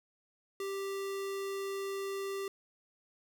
square tone, 392.4 Hz, G4, 2 cents sharp, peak -36 dBFS, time 0.6-2.48 s, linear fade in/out 2 ms, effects none

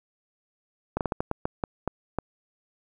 slowing click train, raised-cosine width 1 ms, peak -12 dBFS, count 10, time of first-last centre 0.97-2.187 s, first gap 38 ms, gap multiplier 1.3, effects 9-bit

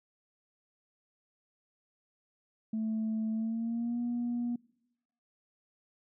sine tone with pitch glide, 220 to 239.9 Hz, A3 to A#3, 0 to +50 cents, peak -29 dBFS, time 2.73-4.56 s, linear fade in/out 5 ms, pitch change +150 cents, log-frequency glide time 3.31-4 s, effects noise-tail reverb RT60 0.9 s tail -25 dB re dry + tanh soft clip ceiling -27 dBFS

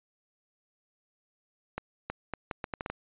accelerating click train, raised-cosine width 0.5 ms, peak -18 dBFS, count 9, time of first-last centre 1.78-2.9 s, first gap 320 ms, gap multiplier 0.74, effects resampled to 8000 Hz

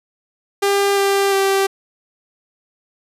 sawtooth tone with pitch steps, 399.4 / 395.7 / 390.2 Hz, G4 / G4 / G4, +32 / +16 / -8 cents, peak -10 dBFS, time 0.62-1.67 s, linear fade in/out 10 ms, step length 350 ms, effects resampled to 32000 Hz

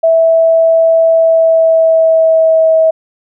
sine tone with pitch glide, 655 to 643.4 Hz, E5 to E5, -11 to -42 cents, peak -5 dBFS, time 0.03-2.91 s, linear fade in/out 10 ms, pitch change -31 cents, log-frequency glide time 1.11-2.73 s, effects none

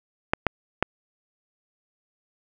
clicks, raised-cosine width 0.5 ms, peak -4 dBFS, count 3, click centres 0.335 / 0.467 / 0.826 s, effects none

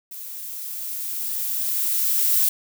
violet noise with level ramp, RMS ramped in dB -36 to -18 dBFS, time 0.11-2.49 s, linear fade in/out 5 ms, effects none

